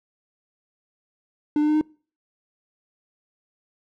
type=tone with pitch steps; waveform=triangle; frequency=297.7 / 301 / 304.3 / 307.7 Hz; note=D4 / D4 / D#4 / D#4; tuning=+24 / +43 / -38 / -19 cents; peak=-15 dBFS; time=1.56-1.812 s; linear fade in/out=2 ms; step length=63 ms; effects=noise-tail reverb RT60 0.4 s tail -24 dB re dry